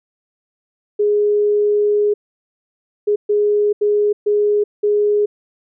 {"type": "tone bursts at uneven times", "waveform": "sine", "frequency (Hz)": 415.3, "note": "G#4", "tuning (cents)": 0, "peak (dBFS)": -12, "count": 6, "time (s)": [[0.99, 2.14], [3.07, 3.16], [3.29, 3.73], [3.81, 4.13], [4.26, 4.64], [4.83, 5.26]], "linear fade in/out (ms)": 10, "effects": []}